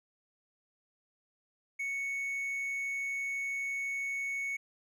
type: tone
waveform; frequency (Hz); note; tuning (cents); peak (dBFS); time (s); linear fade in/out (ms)
triangle; 2217; C#7; 0; -31; 1.79-4.57; 10
effects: none